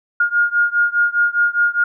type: beating tone pair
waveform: sine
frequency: 1420 / 1424.9 Hz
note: F6 / F6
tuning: +28 / +34 cents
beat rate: 4.9 Hz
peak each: -16 / -17 dBFS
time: 0.2-1.84 s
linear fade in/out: 5 ms
effects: none